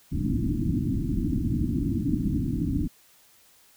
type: low-pass noise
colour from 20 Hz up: white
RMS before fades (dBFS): -26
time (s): 0.11-2.88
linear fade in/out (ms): 20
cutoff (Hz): 320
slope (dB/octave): 96
effects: white hiss -58 dBFS RMS until 3.76 s